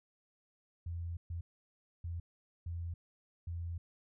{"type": "tone bursts at uneven times", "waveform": "sine", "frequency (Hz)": 85.1, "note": "F2", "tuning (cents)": -44, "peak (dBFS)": -37, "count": 5, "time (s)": [[0.86, 1.17], [1.3, 1.41], [2.04, 2.2], [2.66, 2.94], [3.47, 3.78]], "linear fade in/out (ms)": 5, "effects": []}